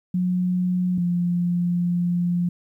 sine tone pair in turn, 180.9 / 175.14 Hz, F#3 / F3, -39 / +5 cents, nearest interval minor second, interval 56 cents, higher first, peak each -19 dBFS, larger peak neither, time 0.14-0.98 / 0.98-2.49 s, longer second, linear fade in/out 5 ms, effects 10-bit

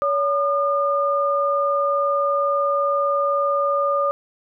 sine tone pair together, 566 / 1211.8 Hz, C#5 / D#6, +36 / -46 cents, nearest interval octave + minor second, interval 1318 cents, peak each -20 dBFS, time 0.02-4.11 s, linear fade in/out 0 ms, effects none

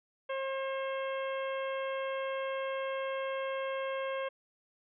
harmonic tone, 536 Hz, C5, 42 cents sharp, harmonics 1 / 2 / 3 / 4 / 5 / 6, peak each -34 / -40 / -44 / -46 / -48 / -50 dBFS, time 0.29-4.29 s, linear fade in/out 10 ms, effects none

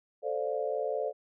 sine chord, D minor seventh, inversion second, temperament equal with one note detuned, 440 / 523.3 / 587.3 / 702.5 Hz, A4 / C5 / D5 / F5, 0 / 0 / 0 / +10 cents, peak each -34 / -34 / -34 / -38 dBFS, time 0.22-1.13 s, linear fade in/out 50 ms, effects none

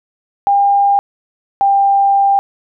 sine tone pair in turn, 802 / 793.7 Hz, G5 / G5, +39 / +21 cents, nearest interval unison, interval 18 cents, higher first, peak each -8 dBFS, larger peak neither, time 0.47-0.99 / 1.61-2.39 s, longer second, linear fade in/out 0 ms, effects none

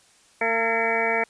harmonic tone with a mistuned harmonic, 227.2 Hz, A#3, 44 cents flat, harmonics 1 / 2 / 3 / 4 / 6 / 7 / 8 / 9 / 10, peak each -36 / -27 / -27 / -29 / -33 / -35 / -30 / -30 / -26 dBFS, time 0.41-1.24 s, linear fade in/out 5 ms, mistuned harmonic 7, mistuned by +71 cents, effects white hiss -57 dBFS RMS until 1.29 s + resampled to 22050 Hz

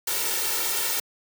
white noise with comb filter, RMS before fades -26 dBFS, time 0.07-1 s, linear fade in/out 5 ms, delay 2.2 ms, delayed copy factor +0.85, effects high-pass 200 Hz 12 dB/octave

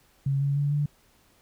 sine tone with pitch steps, 137.8 / 140.61 / 143.49 / 146.42 Hz, C#3 / C#3 / D3 / D3, -10 / +25 / -40 / -5 cents, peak -22 dBFS, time 0.26-0.86 s, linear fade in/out 5 ms, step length 150 ms, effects pink hiss -62 dBFS RMS until 1.41 s

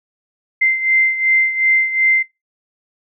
sine beating tone pair, 2081 / 2083.7 Hz, C7 / C7, -10 / -8 cents, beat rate 2.7 Hz, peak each -14 / -19 dBFS, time 0.61-2.23 s, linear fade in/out 10 ms, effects noise-tail reverb RT60 0.2 s tail -20 dB re dry

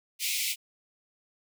pink high-pass noise, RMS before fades -30 dBFS, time 0.19-0.56 s, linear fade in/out 50 ms, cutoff 2100 Hz, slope 96 dB/octave, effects none

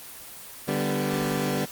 20% pulse chord, G major, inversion second, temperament equal, 146.83 / 196 / 246.9 Hz, D3 / G3 / B3, 0 / 0 / 0 cents, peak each -24 dBFS, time 0.67-1.66 s, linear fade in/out 20 ms, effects white hiss -42 dBFS RMS until 1.71 s + Opus 24 kbps

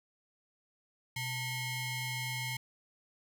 sawtooth ring-modulated tone, 1024 Hz, C6, 38 cents flat, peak -28 dBFS, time 1.16-2.57 s, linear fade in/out 5 ms, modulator 1150 Hz, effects none

